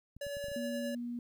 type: clicks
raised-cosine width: 5 ms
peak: -38 dBFS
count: 6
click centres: 0.166 / 0.267 / 0.369 / 0.442 / 0.484 / 0.517 s
type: tone with tremolo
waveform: square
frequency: 570 Hz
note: C#5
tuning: 48 cents sharp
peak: -37 dBFS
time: 0.21-0.95 s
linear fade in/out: 5 ms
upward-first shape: sine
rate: 9.5 Hz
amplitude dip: 25%
type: tone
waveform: sine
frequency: 240 Hz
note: B3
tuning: 49 cents flat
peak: -36 dBFS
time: 0.56-1.19 s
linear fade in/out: 2 ms
effects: 12-bit